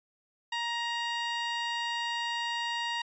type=tone; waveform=15% pulse; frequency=940 Hz; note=A#5; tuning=14 cents sharp; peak=-24 dBFS; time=0.52-3.02 s; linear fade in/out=5 ms; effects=resampled to 16000 Hz